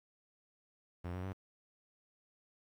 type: tone with pitch steps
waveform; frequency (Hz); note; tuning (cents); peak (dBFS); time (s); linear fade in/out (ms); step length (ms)
sawtooth; 87.9 / 91.53 / 95.3; F2 / F#2 / G2; +12 / -18 / -48; -35; 1.04-1.331; 10; 97
effects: low-pass 2000 Hz 12 dB/octave + 11-bit